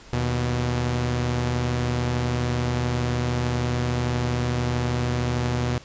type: tone pair together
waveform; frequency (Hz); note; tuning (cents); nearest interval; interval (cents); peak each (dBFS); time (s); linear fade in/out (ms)
sawtooth; 77.78 / 122.44; D#2 / B2; 0 / -15; minor sixth; 785; -25 / -19; 0.13-5.78; 0
effects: pink hiss -47 dBFS RMS until 5.84 s + resampled to 16000 Hz